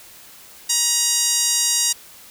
5% pulse tone with band-pass filter, 950 Hz, A#5, 33 cents sharp, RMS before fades -19 dBFS, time 0.69-1.93 s, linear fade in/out 10 ms, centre 6600 Hz, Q 1.3, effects white hiss -44 dBFS RMS until 2.3 s

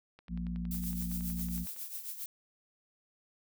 click train, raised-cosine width 0.3 ms, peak -38 dBFS, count 18, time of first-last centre 0.19-1.764 s, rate 10.8 Hz
harmonic tone, 59.1 Hz, A#1, 24 cents sharp, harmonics 1 / 3 / 4, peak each -38 / -36 / -44 dBFS, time 0.28-1.67 s, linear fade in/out 50 ms
violet noise with tremolo, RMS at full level -39 dBFS, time 0.71-2.26 s, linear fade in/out 2 ms, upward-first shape triangle, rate 7.4 Hz, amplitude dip 70%
effects none

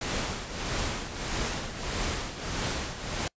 pink noise with tremolo, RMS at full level -29 dBFS, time 0.01-3.28 s, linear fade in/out 5 ms, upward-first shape triangle, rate 1.6 Hz, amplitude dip 70%, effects noise-tail reverb RT60 0.1 s tail -26 dB re dry + resampled to 16000 Hz

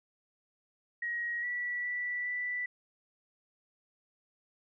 sine tone with pitch steps, 1894 / 1950 / 1963 / 1974 Hz, A#6 / B6 / B6 / B6, +27 / -23 / -11 / -1 cents, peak -32 dBFS, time 1.02-2.66 s, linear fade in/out 5 ms, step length 410 ms, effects none

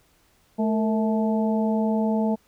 harmonic tone with a mistuned harmonic, 217.4 Hz, A3, 21 cents flat, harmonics 1 / 2 / 3 / 4, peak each -21 / -29 / -29 / -32 dBFS, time 0.58-2.36 s, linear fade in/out 20 ms, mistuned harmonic 2, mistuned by +78 cents, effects pink hiss -62 dBFS RMS until 2.47 s

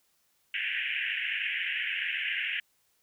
white band-pass noise, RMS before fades -32 dBFS, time 0.54-2.6 s, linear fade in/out 2 ms, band 1600 to 3000 Hz, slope 96 dB/octave, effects white hiss -71 dBFS RMS until 3.02 s

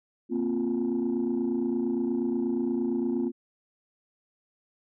sine chord, Bb suspended second, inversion none, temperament equal, 233.1 / 261.6 / 349.2 Hz, Bb3 / C4 / F4, 0 / 0 / 0 cents, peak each -28 dBFS, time 0.29-3.32 s, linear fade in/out 50 ms, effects tanh soft clip ceiling -20 dBFS

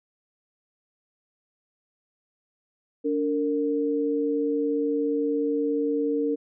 sine tone pair together, 289 / 458.5 Hz, D4 / A#4, -28 / -29 cents, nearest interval minor sixth, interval 799 cents, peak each -25 dBFS, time 3.04-6.36 s, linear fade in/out 20 ms, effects none

